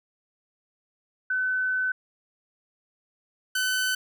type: tone pair in turn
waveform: sine / sawtooth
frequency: 1513 / 1513 Hz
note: F#6 / F#6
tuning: +38 / +38 cents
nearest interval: unison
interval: 0 cents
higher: neither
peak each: -23 / -20 dBFS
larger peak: second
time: 1.3-1.92 / 3.55-3.95 s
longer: first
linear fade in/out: 5 ms
effects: none